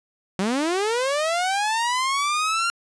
sawtooth linear sweep, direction up, 179.8 to 1396.9 Hz, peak -17 dBFS, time 0.39-2.7 s, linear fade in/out 0 ms, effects resampled to 22050 Hz

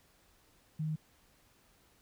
sine tone, 155.56 Hz, D#3, in tune, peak -32 dBFS, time 0.79-0.96 s, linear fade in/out 10 ms, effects pink hiss -67 dBFS RMS until 2.01 s

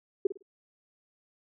sine tone with echo, 392.3 Hz, G4, 1 cent sharp, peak -19 dBFS, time 0.25-0.27 s, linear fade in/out 5 ms, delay 52 ms, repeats 3, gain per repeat -12 dB, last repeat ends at 0.426 s, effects none

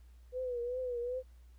sine tone with vibrato, 493.9 Hz, B4, in tune, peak -34 dBFS, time 0.32-1.23 s, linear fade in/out 50 ms, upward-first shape triangle, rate 2.6 Hz, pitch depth 82 cents each way, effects added 60 Hz sine -54 dBFS peak until 1.58 s + pink hiss -73 dBFS RMS until 1.58 s

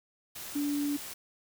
sine tone in noise, 289 Hz, D4, 28 cents flat, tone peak -28 dBFS, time 0.55-0.97 s, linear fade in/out 10 ms, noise white, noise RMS -42 dBFS, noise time 0.35-1.14 s, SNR +11 dB, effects none

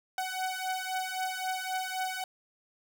sawtooth beating tone pair, 747 / 750.8 Hz, F#5 / F#5, +16 / +25 cents, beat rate 3.8 Hz, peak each -31 dBFS, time 0.18-2.24 s, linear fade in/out 2 ms, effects none

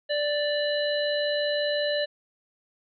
harmonic tone with a mistuned harmonic, 587.3 Hz, D5, in tune, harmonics 1 / 3 / 5 / 7, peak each -25 / -32 / -35 / -32 dBFS, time 0.09-2.06 s, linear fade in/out 20 ms, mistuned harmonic 7, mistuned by -40 cents, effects none

